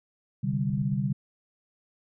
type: chord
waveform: sine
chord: C suspended second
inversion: none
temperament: equal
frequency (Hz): 130.81 / 146.83 / 196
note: C3 / D3 / G3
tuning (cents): 0 / 0 / 0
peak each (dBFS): -29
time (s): 0.43-1.13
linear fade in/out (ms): 10
type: clicks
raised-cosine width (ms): 5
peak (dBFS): -32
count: 6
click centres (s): 0.535 / 0.702 / 0.735 / 0.778 / 0.821 / 0.931
effects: none